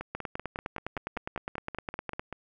two click trains, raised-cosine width 0.5 ms, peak -21 / -18 dBFS, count 13 / 21, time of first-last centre 0.01-2.327 / 0.15-2.195 s, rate 5.18 / 9.78 Hz, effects none

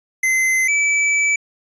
square tone pair in turn, 2057 / 2306 Hz, C7 / D7, -30 / -32 cents, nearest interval major second, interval 198 cents, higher second, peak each -15 dBFS, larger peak neither, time 0.23-0.68 / 0.68-1.36 s, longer second, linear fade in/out 5 ms, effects resampled to 22050 Hz

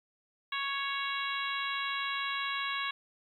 harmonic tone, 554.4 Hz, C#5, in tune, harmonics 2 / 3 / 4 / 5 / 6 / 7, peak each -36 / -38 / -39 / -40 / -41 / -41 dBFS, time 0.52-2.91 s, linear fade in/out 5 ms, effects 11-bit

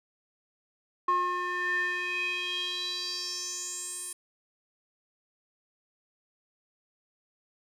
square tone with band-pass filter sweep, 358.5 Hz, F4, 45 cents sharp, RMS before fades -32 dBFS, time 1.08-4.13 s, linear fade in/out 5 ms, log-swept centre 1100 to 9700 Hz, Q 5.6, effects none

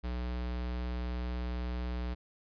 square tone, 61 Hz, B1, 21 cents flat, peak -34 dBFS, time 0.03-2.15 s, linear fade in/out 20 ms, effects resampled to 11025 Hz

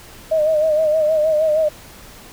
sine tone with vibrato, 621 Hz, D#5, 3 cents flat, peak -13 dBFS, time 0.31-1.69 s, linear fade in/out 10 ms, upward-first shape sine, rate 6.4 Hz, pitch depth 58 cents each way, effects pink hiss -41 dBFS RMS until 2.32 s

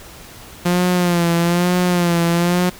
sawtooth tone with vibrato, 174.61 Hz, F3, in tune, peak -10 dBFS, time 0.65-2.7 s, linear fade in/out 10 ms, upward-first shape sine, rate 1.1 Hz, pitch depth 54 cents each way, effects pink hiss -39 dBFS RMS until 2.79 s

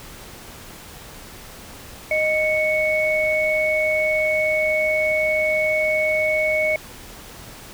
sine tone pair together, 620.3 / 2217 Hz, D#5 / C#7, -5 / 0 cents, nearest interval octave + minor seventh, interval 2205 cents, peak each -20 dBFS, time 2.11-6.76 s, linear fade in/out 2 ms, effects pink hiss -40 dBFS RMS until 7.73 s

